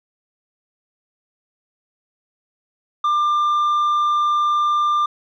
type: tone with tanh clipping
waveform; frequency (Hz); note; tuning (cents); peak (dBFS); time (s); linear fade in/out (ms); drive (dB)
sine; 1193; D6; +27; -16; 3.04-5.06; 5; 4
effects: none